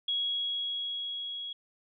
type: tone with level ramp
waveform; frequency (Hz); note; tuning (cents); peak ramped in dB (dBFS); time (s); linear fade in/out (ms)
sine; 3322; G#7; 0; -27 to -36; 0.08-1.53; 5
effects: none